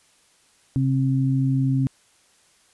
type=tone pair together; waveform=sine; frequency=133.73 / 266.7 Hz; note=C3 / C4; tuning=+38 / +33 cents; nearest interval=octave; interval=1195 cents; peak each=-19 / -23 dBFS; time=0.76-1.87 s; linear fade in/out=0 ms; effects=white hiss -59 dBFS RMS until 2.73 s + resampled to 24000 Hz